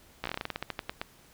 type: slowing click train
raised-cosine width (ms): 0.3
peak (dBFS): -16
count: 16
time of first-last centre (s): 0.24-1.015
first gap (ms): 15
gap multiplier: 1.16
effects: pink hiss -58 dBFS RMS until 1.33 s

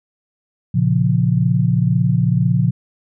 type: chord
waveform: sine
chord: Bb minor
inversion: none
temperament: equal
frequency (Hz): 116.54 / 138.59 / 174.61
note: Bb2 / Db3 / F3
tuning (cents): 0 / 0 / 0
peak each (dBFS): -17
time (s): 0.74-2.71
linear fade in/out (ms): 10
effects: none

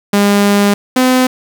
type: tone pair in turn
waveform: sawtooth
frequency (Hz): 202.7 / 255.4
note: G#3 / C4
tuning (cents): -42 / -42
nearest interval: major third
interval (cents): 400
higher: second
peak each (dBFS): -4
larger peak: neither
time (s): 0.13-0.74 / 0.96-1.27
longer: first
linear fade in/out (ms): 5
effects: 7-bit

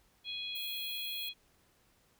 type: harmonic tone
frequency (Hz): 830.6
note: G#5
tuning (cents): 0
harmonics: 3 / 4 / 5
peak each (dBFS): -44 / -39 / -45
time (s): 0.24-1.34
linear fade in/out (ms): 50
type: high-pass noise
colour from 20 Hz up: white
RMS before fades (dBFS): -45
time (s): 0.55-1.29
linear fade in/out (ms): 5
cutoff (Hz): 12000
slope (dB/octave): 24
effects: pink hiss -69 dBFS RMS until 2.19 s

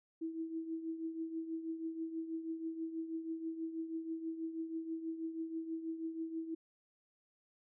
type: tone with tremolo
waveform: sine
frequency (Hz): 325.3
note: E4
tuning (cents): -23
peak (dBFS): -35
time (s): 0.21-6.55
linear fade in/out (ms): 10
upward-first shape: triangle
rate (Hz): 6.2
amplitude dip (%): 70
effects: none

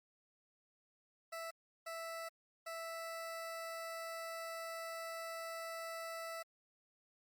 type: tone bursts at uneven times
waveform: 20% pulse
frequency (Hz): 659.3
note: E5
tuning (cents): 0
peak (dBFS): -38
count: 3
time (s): 1.32-1.51 / 1.86-2.29 / 2.66-6.43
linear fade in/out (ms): 10
effects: Opus 48 kbps

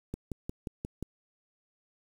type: click train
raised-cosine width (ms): 3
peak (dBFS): -22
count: 6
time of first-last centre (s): 0.14-1.027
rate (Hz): 5.64
effects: 8-bit

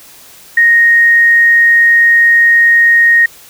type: tone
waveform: sine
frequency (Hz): 1864.7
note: A#6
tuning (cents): 0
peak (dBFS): -4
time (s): 0.57-3.26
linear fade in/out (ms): 5
effects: white hiss -38 dBFS RMS until 3.49 s

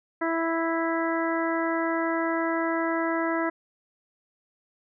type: harmonic tone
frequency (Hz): 329.6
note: E4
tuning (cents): 0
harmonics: 1 / 2 / 3 / 4 / 5 / 6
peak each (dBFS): -27 / -30 / -32 / -33 / -34 / -35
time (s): 0.21-3.5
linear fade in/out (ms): 10
effects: none

